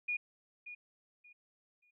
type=tone with echo; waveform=sine; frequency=2443 Hz; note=D#7; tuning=32 cents flat; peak=-32 dBFS; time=0.08-0.17 s; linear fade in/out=10 ms; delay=580 ms; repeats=3; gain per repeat=-12 dB; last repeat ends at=1.91 s; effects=none